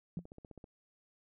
sine tone with exponential decay, 172.8 Hz, F3, 18 cents flat, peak -32 dBFS, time 0.17-0.25 s, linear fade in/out 2 ms, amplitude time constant 16 ms
click train, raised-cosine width 2 ms, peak -37 dBFS, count 8, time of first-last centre 0.19-0.642 s, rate 15.5 Hz
effects none

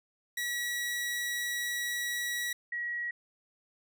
sawtooth / sine tone pair in turn, 1928 / 1912.5 Hz, B6 / A#6, -42 / +44 cents, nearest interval unison, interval 14 cents, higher first, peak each -28 / -32 dBFS, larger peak first, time 0.37-2.53 / 2.72-3.11 s, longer first, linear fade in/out 5 ms, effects none

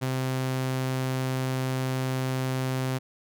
sawtooth tone, 130.3 Hz, C3, 7 cents flat, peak -22 dBFS, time 0.01-2.99 s, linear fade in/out 20 ms, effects none

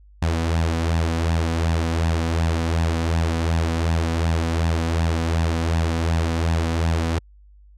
sawtooth tone with flanger, 82.41 Hz, E2, in tune, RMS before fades -21 dBFS, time 0.22-7.19 s, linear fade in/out 5 ms, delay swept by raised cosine 1.1 to 4.1 ms, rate 2.7 Hz, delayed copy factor +0.55, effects added 50 Hz sine -46 dBFS peak until 7.77 s + low-pass 8000 Hz 12 dB/octave

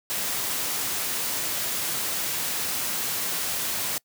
white noise, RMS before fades -28 dBFS, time 0.1-3.98 s, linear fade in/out 0 ms, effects noise-tail reverb RT60 0.1 s tail -25 dB re dry + high-pass 80 Hz 12 dB/octave

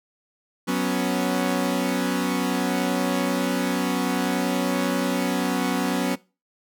sawtooth chord, F# suspended fourth, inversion none, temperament equal, 185 / 246.9 / 277.2 Hz, F#3 / B3 / C#4, 0 / 0 / 0 cents, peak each -22 dBFS, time 0.67-6.16 s, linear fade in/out 20 ms, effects noise-tail reverb RT60 0.3 s tail -21 dB re dry

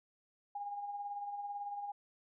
sine tone with tremolo, 814 Hz, G#5, 35 cents flat, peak -37 dBFS, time 0.55-1.92 s, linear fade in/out 5 ms, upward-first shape sine, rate 18 Hz, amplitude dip 45%, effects none

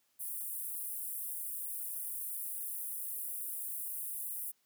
pink high-pass noise, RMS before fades -40 dBFS, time 0.19-4.52 s, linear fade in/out 20 ms, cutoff 9600 Hz, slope 48 dB/octave, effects white hiss -75 dBFS RMS until 4.65 s + high-pass 80 Hz 12 dB/octave

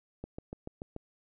click train, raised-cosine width 2 ms, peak -26 dBFS, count 6, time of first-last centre 0.24-0.964 s, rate 6.91 Hz, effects none

